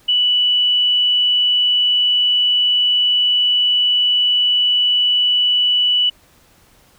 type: tone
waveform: sine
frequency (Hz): 2960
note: F#7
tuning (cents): 0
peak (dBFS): -12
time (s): 0.08-6.1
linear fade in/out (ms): 10
effects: pink hiss -52 dBFS RMS until 6.98 s